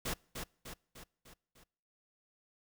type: noise with echo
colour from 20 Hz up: pink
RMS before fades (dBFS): -36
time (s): 0.05-0.14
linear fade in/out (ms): 10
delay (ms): 300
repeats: 5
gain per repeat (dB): -5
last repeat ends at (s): 1.64
effects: noise-tail reverb RT60 0.7 s tail -26 dB re dry